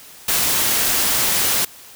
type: noise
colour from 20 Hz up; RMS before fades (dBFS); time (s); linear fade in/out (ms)
white; -18; 0.28-1.65; 5
effects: white hiss -42 dBFS RMS until 1.95 s